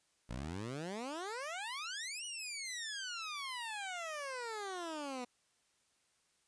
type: exponential two-way sweep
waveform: 15% pulse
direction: up then down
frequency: 54.7 to 2960 to 241.2 Hz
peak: -34 dBFS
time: 0.29-5.25 s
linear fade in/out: 10 ms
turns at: 2.25 s
effects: white hiss -75 dBFS RMS until 6.47 s + resampled to 22050 Hz